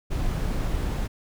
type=noise; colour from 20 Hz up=brown; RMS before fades=-26 dBFS; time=0.1-1.08 s; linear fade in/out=20 ms; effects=none